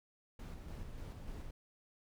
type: noise with tremolo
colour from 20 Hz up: brown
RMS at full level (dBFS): -45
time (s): 0.39-1.51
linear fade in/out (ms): 5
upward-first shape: square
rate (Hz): 3.4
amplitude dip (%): 30
effects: none